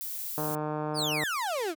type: noise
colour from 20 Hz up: violet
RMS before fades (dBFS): -36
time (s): 0.01-0.55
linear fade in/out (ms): 0
type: click train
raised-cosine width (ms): 1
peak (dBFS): -19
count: 131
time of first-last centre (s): 0.38-1.235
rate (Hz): 152
type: exponential sweep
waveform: 35% pulse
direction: down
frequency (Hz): 5220 to 296.6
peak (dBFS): -27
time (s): 0.94-1.75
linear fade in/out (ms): 50
effects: high-pass 80 Hz 12 dB/octave

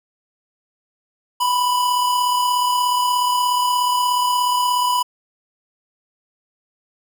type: tone pair together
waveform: square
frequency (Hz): 987 / 1023.8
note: B5 / C6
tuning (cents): -1 / -38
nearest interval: minor second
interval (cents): 63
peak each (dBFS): -17 / -28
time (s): 1.4-5.03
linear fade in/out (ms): 10
effects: none

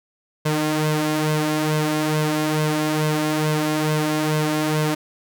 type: tone with flanger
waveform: sawtooth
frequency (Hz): 153.5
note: D#3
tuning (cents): -23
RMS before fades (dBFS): -21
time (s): 0.45-4.95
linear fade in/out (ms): 10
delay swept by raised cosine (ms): 1.9 to 3.7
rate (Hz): 2.3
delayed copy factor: +0.65
effects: none

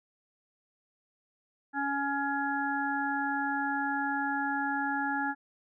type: harmonic tone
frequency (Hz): 279.9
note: C#4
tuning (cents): +17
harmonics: 1 / 3 / 5 / 6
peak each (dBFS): -34 / -32 / -36 / -34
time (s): 1.73-5.35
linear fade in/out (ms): 50
effects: none

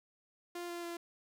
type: tone with pitch steps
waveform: sawtooth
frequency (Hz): 348.8 / 345.4 / 342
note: F4 / F4 / F4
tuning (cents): -2 / -19 / -36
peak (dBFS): -36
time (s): 0.55-0.97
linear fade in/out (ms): 5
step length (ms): 140
effects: none

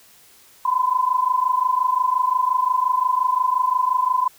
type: tone pair together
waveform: sine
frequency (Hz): 997 / 1022.7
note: B5 / C6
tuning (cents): +16 / -40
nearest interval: unison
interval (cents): 44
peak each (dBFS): -20 / -19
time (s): 0.65-4.28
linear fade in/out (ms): 5
effects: white hiss -51 dBFS RMS until 4.38 s

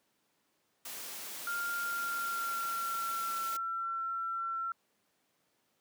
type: noise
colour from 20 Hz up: white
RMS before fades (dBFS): -43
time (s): 0.85-3.57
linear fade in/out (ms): 5
type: tone with pitch glide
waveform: sine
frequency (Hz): 1396.9 to 1350.9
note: F6 to E6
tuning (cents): 0 to +42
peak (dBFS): -33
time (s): 1.47-4.72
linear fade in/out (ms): 2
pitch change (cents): -58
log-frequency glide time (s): 1.79-3.3
effects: pink hiss -75 dBFS RMS until 5.8 s + high-pass 200 Hz 12 dB/octave

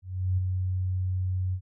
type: tone with ADSR envelope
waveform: sine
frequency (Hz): 92.5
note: F#2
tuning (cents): 0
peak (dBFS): -21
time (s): 0.02-1.61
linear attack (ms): 360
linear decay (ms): 9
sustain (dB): -4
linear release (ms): 76
effects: none

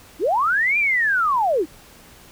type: linear two-way sweep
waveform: sine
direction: up then down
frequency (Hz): 270 to 2432 to 270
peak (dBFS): -16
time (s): 0.19-1.66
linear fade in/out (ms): 50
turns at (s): 0.78
effects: pink hiss -47 dBFS RMS until 2.31 s

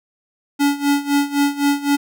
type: tone with tremolo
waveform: square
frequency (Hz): 284.8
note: C#4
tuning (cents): +47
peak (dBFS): -13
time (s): 0.59-1.97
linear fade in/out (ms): 20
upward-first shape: sine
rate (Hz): 3.9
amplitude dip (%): 85
effects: none

